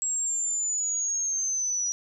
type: linear sweep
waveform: sine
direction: down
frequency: 7650 to 5800 Hz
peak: -25 dBFS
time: 0.02-1.92 s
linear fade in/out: 0 ms
effects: none